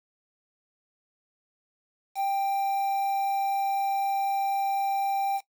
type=tone with quantisation; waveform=triangle; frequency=787 Hz; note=G5; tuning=7 cents sharp; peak=-22 dBFS; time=2.15-5.41 s; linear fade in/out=50 ms; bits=7; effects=noise-tail reverb RT60 0.1 s tail -18 dB re dry